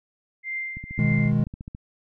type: tone with tremolo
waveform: sine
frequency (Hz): 2093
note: C7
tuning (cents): 0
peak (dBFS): -26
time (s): 0.43-1.32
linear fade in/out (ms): 50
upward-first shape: triangle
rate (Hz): 1.8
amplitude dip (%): 85
type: click train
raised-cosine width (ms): 5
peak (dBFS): -24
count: 15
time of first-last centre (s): 0.77-1.749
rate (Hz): 14.3
type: chord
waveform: triangle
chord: G# minor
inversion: first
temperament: equal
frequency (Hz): 123.47 / 155.56 / 207.7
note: B2 / D#3 / G#3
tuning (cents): 0 / 0 / 0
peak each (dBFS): -21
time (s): 0.99-1.44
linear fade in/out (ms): 0
effects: none